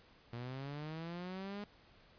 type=linear sweep; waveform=sawtooth; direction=up; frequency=116.54 to 207.7 Hz; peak=-38 dBFS; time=0.33-1.64 s; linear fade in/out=0 ms; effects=pink hiss -64 dBFS RMS until 2.18 s + resampled to 11025 Hz